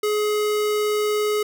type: tone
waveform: square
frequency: 421.3 Hz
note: G#4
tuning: 25 cents sharp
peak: -20 dBFS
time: 0.03-1.43 s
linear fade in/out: 5 ms
effects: none